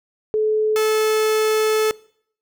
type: tone pair in turn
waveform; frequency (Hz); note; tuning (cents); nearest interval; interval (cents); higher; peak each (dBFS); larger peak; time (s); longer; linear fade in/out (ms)
sine / 45% pulse; 431 / 434; A4 / A4; -36 / -24; unison; 12; second; -16; neither; 0.34-0.76 / 0.76-1.91; second; 0
effects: noise-tail reverb RT60 0.6 s tail -22 dB re dry